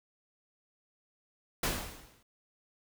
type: noise with exponential decay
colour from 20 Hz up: pink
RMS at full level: -28 dBFS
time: 1.63-2.23 s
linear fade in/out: 5 ms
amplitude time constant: 130 ms
effects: none